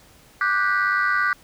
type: chord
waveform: sine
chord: G major seventh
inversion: second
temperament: just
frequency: 1176 / 1470 / 1568 / 1960 Hz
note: D6 / F#6 / G6 / B6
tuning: +2 / -12 / 0 / -14 cents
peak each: -22 / -21 / -23 / -25 dBFS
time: 0.41-1.33 s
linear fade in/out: 2 ms
effects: tanh soft clip ceiling -12 dBFS + pink hiss -52 dBFS RMS until 1.43 s